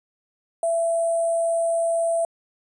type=tone with sample-and-hold; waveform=sine; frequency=669 Hz; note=E5; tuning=25 cents sharp; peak=-19 dBFS; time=0.63-2.25 s; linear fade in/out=2 ms; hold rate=8820 Hz; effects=resampled to 24000 Hz